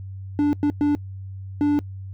triangle tone bursts at uneven times, 292.3 Hz, D4, 8 cents flat, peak -14 dBFS, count 4, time 0.39-0.53 / 0.63-0.7 / 0.81-0.95 / 1.61-1.79 s, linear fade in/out 0 ms, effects noise-tail reverb RT60 0.1 s tail -23 dB re dry + added 96 Hz sine -32 dBFS peak until 2.13 s

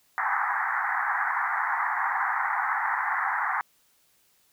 pink band-pass noise, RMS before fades -27 dBFS, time 0.18-3.61 s, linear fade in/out 0 ms, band 770 to 2000 Hz, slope 96 dB/octave, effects white hiss -65 dBFS RMS until 4.52 s

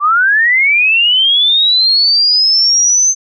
sine linear sweep, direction up, 1139 to 6272 Hz, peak -7 dBFS, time 0-3.15 s, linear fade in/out 50 ms, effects none

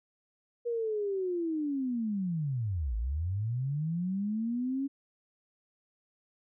sine linear two-way sweep, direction down then up, 480.8 to 51.91 to 279.2 Hz, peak -29 dBFS, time 0.65-4.88 s, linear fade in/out 20 ms, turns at 2.96 s, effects none

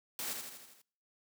white noise with echo, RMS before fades -39 dBFS, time 0.19-0.33 s, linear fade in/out 0 ms, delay 81 ms, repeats 6, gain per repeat -4 dB, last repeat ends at 0.816 s, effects noise-tail reverb RT60 0.6 s tail -26 dB re dry + high-pass 150 Hz 12 dB/octave

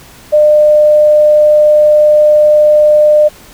sine tone, 602 Hz, D5, 43 cents sharp, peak -3 dBFS, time 0.32-3.29 s, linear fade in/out 20 ms, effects pink hiss -37 dBFS RMS until 3.53 s

